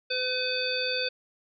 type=harmonic tone; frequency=507 Hz; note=B4; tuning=45 cents sharp; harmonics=1 / 3 / 5 / 7 / 9; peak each=-32 / -35 / -33 / -34 / -31 dBFS; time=0.1-1.09 s; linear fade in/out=10 ms; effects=none